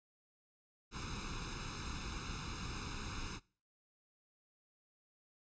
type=noise with comb filter; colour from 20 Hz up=pink; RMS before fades=-43 dBFS; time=0.91-3.4 s; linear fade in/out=50 ms; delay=0.78 ms; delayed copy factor=+0.95; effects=noise-tail reverb RT60 0.4 s tail -22 dB re dry + resampled to 16000 Hz